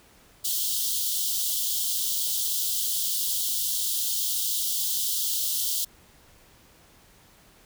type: high-pass noise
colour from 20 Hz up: white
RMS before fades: -27 dBFS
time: 0.44-5.85 s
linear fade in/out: 10 ms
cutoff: 3000 Hz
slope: 96 dB/octave
effects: pink hiss -56 dBFS RMS until 7.65 s